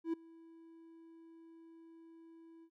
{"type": "tone with ADSR envelope", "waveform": "triangle", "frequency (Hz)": 329.3, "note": "E4", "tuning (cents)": -2, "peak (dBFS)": -29, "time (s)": [0.04, 2.7], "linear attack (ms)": 92, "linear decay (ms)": 9, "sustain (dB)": -24, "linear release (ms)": 69, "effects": []}